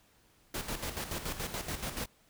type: noise with tremolo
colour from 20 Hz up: pink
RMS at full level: -36 dBFS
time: 0.54-2.06 s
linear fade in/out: 5 ms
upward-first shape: square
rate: 7 Hz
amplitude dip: 60%
effects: pink hiss -66 dBFS RMS until 2.29 s